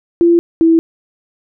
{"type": "tone pair in turn", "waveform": "sine", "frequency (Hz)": [341.2, 328.2], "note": ["F4", "E4"], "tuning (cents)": [-40, -8], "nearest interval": "minor second", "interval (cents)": 68, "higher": "first", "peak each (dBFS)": -6, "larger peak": "neither", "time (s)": [[0.21, 0.39], [0.61, 0.79]], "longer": "neither", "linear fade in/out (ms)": 0, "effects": []}